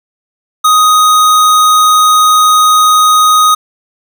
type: tone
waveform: square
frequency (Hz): 1249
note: D#6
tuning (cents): +6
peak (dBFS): -5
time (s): 0.64-3.55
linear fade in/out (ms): 10
effects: none